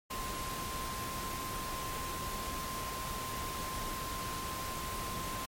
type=tone in noise; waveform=sine; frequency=1046.5 Hz; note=C6; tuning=in tune; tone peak=-40 dBFS; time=0.1-5.46 s; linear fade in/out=10 ms; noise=pink; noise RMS=-40 dBFS; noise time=0.1-5.46 s; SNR=-3 dB; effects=MP3 64 kbps